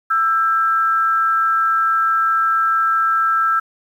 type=tone pair together; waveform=sine; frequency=1327 / 1602.4 Hz; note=E6 / G6; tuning=+11 / +38 cents; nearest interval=minor third; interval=327 cents; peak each=-14 / -22 dBFS; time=0.1-3.6 s; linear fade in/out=10 ms; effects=8-bit